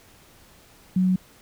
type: tone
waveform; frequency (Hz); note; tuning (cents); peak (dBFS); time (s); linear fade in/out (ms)
sine; 185; F#3; 0; -17; 0.96-1.16; 5
effects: pink hiss -53 dBFS RMS until 1.41 s